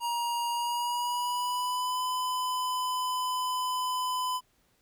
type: tone with pitch glide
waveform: square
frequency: 946 to 1008.1 Hz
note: A#5 to B5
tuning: +25 to +35 cents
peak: -29 dBFS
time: 0-4.41 s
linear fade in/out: 50 ms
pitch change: +110 cents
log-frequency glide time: 0.51-2.02 s
effects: pink hiss -69 dBFS RMS until 4.81 s